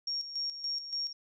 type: tone with tremolo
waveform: sine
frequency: 5550 Hz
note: F8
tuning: 12 cents flat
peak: -31 dBFS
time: 0.07-1.13 s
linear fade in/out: 5 ms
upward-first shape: square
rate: 3.5 Hz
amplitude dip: 65%
effects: none